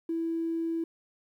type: tone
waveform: triangle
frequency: 330 Hz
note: E4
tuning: 2 cents sharp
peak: -24 dBFS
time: 0.09-0.84 s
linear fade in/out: 5 ms
effects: tanh soft clip ceiling -26 dBFS + 11-bit